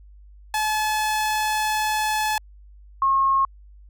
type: tone pair in turn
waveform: sawtooth / sine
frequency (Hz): 859 / 1082.3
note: A5 / C#6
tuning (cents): -42 / -42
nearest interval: major third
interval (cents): 400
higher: second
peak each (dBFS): -17 / -16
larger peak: second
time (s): 0.54-2.38 / 3.02-3.45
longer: first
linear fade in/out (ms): 2
effects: added 50 Hz sine -44 dBFS peak until 3.89 s